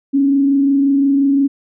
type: tone with frequency modulation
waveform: sine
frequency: 277.2 Hz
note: C#4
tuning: in tune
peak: -10 dBFS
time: 0.13-1.48 s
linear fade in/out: 20 ms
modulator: 25.7 Hz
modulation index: 0.29
effects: none